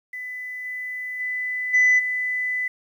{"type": "tone with level steps", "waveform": "sine", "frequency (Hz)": 2000, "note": "B6", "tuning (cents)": 21, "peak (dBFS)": [-30, -28, -24, -12, -22], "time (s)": [0.13, 2.68], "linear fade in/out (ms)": 5, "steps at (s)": [0.64, 1.19, 1.73, 1.98], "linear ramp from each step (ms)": 20, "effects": ["tanh soft clip ceiling -11 dBFS", "9-bit"]}